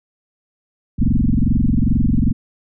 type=tone with frequency modulation; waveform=sine; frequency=108 Hz; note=A2; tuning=32 cents flat; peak=-12 dBFS; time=0.98-2.33 s; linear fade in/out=20 ms; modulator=22.4 Hz; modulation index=6.7; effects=none